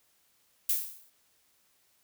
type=noise with exponential decay; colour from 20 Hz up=violet; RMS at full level=-24 dBFS; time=0.69-1.1 s; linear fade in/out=5 ms; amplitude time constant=87 ms; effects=white hiss -69 dBFS RMS until 2.03 s